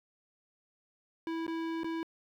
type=tone with dropouts; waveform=square; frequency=328.1 Hz; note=E4; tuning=8 cents flat; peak=-34 dBFS; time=1.27-2.03 s; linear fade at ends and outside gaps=1 ms; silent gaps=1.466-1.479 / 1.834-1.844 s; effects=low-pass 3000 Hz 12 dB/octave + 10-bit